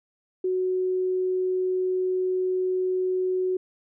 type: tone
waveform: sine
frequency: 370 Hz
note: F#4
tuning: in tune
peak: -22 dBFS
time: 0.44-3.57 s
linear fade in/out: 5 ms
effects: none